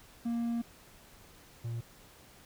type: tone pair in turn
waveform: triangle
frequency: 234.1 / 116.71 Hz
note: A#3 / A#2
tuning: +8 / +3 cents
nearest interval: octave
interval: 1205 cents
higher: first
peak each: -28 / -32 dBFS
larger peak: first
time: 0.25-0.62 / 1.64-1.81 s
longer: first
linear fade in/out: 10 ms
effects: pink hiss -57 dBFS RMS until 2.45 s